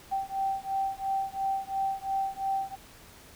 sine beating tone pair, 777 / 779.9 Hz, G5 / G5, -16 / -9 cents, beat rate 2.9 Hz, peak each -31 dBFS, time 0.11-2.76 s, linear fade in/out 20 ms, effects pink hiss -52 dBFS RMS until 3.35 s

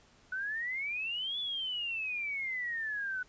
sine exponential two-way sweep, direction up then down, 1481 to 3474 to 1481 Hz, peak -33 dBFS, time 0.32-3.23 s, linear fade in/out 5 ms, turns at 1.39 s, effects pink hiss -63 dBFS RMS until 3.28 s + resampled to 16000 Hz

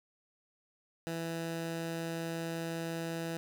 15% pulse tone, 165.5 Hz, E3, 7 cents sharp, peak -29 dBFS, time 1.07-3.37 s, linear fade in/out 0 ms, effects none

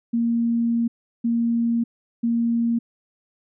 sine tone bursts at uneven times, 233.1 Hz, A#3, in tune, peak -18 dBFS, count 3, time 0.13-0.88 / 1.24-1.84 / 2.23-2.79 s, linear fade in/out 10 ms, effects none

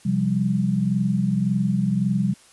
sine chord, C suspended fourth, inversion none, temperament just, 130.81 / 174.42 / 196.22 Hz, C3 / F3 / G3, 0 / -2 / +2 cents, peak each -25 / -24 / -21 dBFS, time 0.05-2.34 s, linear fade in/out 10 ms, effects white hiss -52 dBFS RMS until 2.52 s + resampled to 24000 Hz

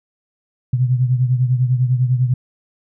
sine beating tone pair, 124.6 / 134.6 Hz, B2 / C3, +16 / +49 cents, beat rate 10 Hz, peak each -14 / -20 dBFS, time 0.73-2.34 s, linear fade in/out 5 ms, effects none

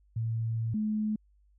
sine tone pair in turn, 113.4 / 214.1 Hz, A#2 / A3, -47 / -47 cents, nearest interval major seventh, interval 1100 cents, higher second, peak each -28 / -27 dBFS, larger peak second, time 0.16-0.74 / 0.74-1.16 s, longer first, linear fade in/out 5 ms, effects added 50 Hz sine -61 dBFS peak until 1.58 s

